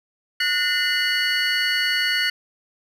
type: tone cluster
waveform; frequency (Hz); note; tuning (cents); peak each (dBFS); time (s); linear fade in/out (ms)
triangle; 1457 / 1813 / 2050 / 2918 / 4441; F#6 / A#6 / C7 / F#7 / C#8; -27 / -49 / -36 / -25 / +2; -24; 0.4-2.3; 5
effects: none